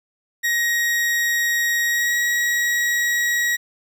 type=tone with pitch glide; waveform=40% pulse; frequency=1887 to 1907.8 Hz; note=A#6 to A#6; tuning=+21 to +40 cents; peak=-17 dBFS; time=0.43-3.57 s; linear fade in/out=20 ms; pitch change=+19 cents; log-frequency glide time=1.84-2.17 s; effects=9-bit